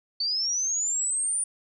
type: linear sweep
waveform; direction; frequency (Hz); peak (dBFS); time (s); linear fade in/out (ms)
sine; up; 4479 to 9397; -24; 0.2-1.44; 5
effects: none